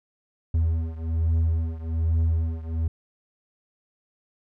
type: beating tone pair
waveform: triangle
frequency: 81 / 82.2 Hz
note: E2 / E2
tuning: -30 / -4 cents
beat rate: 1.2 Hz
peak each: -21 / -24 dBFS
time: 0.54-2.88 s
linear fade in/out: 5 ms
effects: none